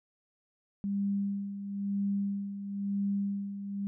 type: tone with tremolo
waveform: sine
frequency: 199.7 Hz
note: G3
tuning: 32 cents sharp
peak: -27 dBFS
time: 0.84-3.87 s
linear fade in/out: 0 ms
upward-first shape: sine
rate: 1 Hz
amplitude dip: 65%
effects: none

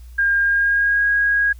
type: tone with pitch glide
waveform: sine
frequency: 1610 to 1643.8 Hz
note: G6 to G#6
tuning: +46 to -18 cents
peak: -14 dBFS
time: 0.18-1.53 s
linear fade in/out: 10 ms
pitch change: +36 cents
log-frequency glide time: 0.41-1.07 s
effects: added 60 Hz sine -36 dBFS peak until 1.59 s + white hiss -56 dBFS RMS until 1.59 s

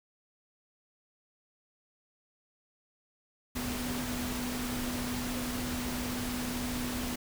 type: tone in noise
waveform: sine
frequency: 246.9 Hz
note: B3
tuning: in tune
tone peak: -35 dBFS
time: 3.55-7.16 s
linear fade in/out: 10 ms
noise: pink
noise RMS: -37 dBFS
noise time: 3.55-7.16 s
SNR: -1 dB
effects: none

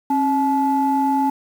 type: tone pair together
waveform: sine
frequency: 270.9 / 860 Hz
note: C#4 / A5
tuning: -40 / -40 cents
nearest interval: octave + minor sixth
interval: 2000 cents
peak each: -18 / -17 dBFS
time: 0.1-1.3 s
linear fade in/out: 5 ms
effects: tanh soft clip ceiling -9 dBFS + 7-bit

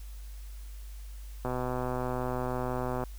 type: click train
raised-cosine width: 1 ms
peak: -19 dBFS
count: 201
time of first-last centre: 1.45-3.037 s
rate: 126 Hz
effects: added 50 Hz sine -40 dBFS peak until 3.18 s + white hiss -57 dBFS RMS until 3.18 s

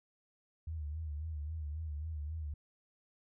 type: tone with vibrato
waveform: sine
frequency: 77 Hz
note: D#2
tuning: 17 cents flat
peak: -37 dBFS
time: 0.67-2.54 s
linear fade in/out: 5 ms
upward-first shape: sine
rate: 3.7 Hz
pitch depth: 91 cents each way
effects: none

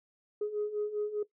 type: beating tone pair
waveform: sine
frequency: 415.3 / 420.3 Hz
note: G#4 / G#4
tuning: 0 / +21 cents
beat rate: 5 Hz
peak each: -36 / -31 dBFS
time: 0.41-1.23 s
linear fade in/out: 5 ms
effects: noise-tail reverb RT60 0.1 s tail -17 dB re dry + tanh soft clip ceiling -25 dBFS

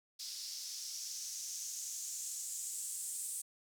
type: noise with band-pass filter sweep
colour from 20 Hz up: blue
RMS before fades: -43 dBFS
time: 0.19-3.42 s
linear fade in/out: 10 ms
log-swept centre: 4900 to 8500 Hz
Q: 3.7
effects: none

